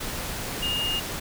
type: tone in noise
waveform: sine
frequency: 2838 Hz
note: F7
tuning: 27 cents sharp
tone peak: -25 dBFS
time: 0.62-1 s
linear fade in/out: 10 ms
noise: pink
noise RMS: -32 dBFS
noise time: 0-1.2 s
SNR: +4 dB
effects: none